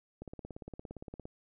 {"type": "click train", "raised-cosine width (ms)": 2, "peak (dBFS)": -30, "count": 19, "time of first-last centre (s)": [0.22, 1.254], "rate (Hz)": 17.4, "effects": []}